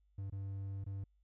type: tone with dropouts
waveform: triangle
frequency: 98 Hz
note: G2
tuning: in tune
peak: -37 dBFS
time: 0.18-1.04 s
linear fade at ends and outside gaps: 5 ms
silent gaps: 0.3-0.323 / 0.842-0.863 s
effects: added 50 Hz sine -69 dBFS peak until 1.23 s